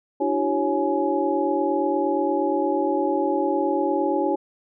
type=tone cluster; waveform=sine; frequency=294.9 / 334.5 / 383.2 / 552 / 840 Hz; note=D4 / E4 / G4 / C#5 / G#5; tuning=+7 / +25 / -39 / -7 / +19 cents; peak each=-26 dBFS; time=0.2-4.36 s; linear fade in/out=10 ms; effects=none

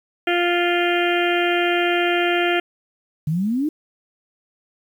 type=harmonic tone; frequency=349.2 Hz; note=F4; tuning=in tune; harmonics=1 / 2 / 4 / 5 / 6 / 7 / 8 / 9; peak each=-20 / -23 / -26 / -27 / -28 / -28 / -29 / -30 dBFS; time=0.27-2.6 s; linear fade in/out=5 ms
type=exponential sweep; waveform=sine; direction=up; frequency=146.83 to 319.3 Hz; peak=-18 dBFS; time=3.27-3.69 s; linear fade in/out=5 ms
effects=8-bit

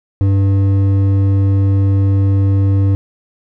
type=tone with hard clipping; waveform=sine; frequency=98 Hz; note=G2; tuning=in tune; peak=-11 dBFS; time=0.21-2.95 s; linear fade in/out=0 ms; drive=8 dB; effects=none

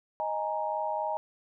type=chord; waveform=sine; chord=D# suspended fourth; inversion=none; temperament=just; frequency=622.3 / 829.7 / 933.4 Hz; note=D#5 / G#5 / A#5; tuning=0 / -2 / +2 cents; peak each=-33 dBFS; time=0.2-1.17 s; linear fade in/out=0 ms; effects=none

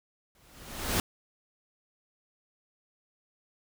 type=noise with exponential growth; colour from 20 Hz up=pink; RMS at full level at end=-25 dBFS; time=0.35-1 s; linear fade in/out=1 ms; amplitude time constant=140 ms; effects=none

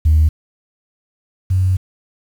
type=tone pair in turn; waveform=sine; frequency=77.78 / 93.22 Hz; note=D#2 / F#2; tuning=0 / +13 cents; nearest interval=minor third; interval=313 cents; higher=second; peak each=-7 / -11 dBFS; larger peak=first; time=0.05-0.29 / 1.5-1.77 s; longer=second; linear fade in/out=10 ms; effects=tanh soft clip ceiling -5 dBFS + 7-bit

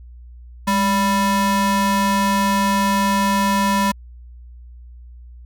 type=ring-modulated tone; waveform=square; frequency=391.5 Hz; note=G4; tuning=2 cents flat; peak=-13 dBFS; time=0.67-3.92 s; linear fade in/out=10 ms; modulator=595 Hz; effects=added 60 Hz sine -37 dBFS peak until 5.45 s

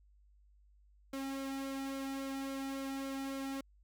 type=tone with flanger; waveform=sawtooth; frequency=271.2 Hz; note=C#4; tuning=38 cents flat; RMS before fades=-40 dBFS; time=1.13-3.61 s; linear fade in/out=5 ms; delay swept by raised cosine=1.1 to 1.87 ms; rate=3.6 Hz; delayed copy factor=-0.55; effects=added 50 Hz sine -62 dBFS peak until 3.83 s

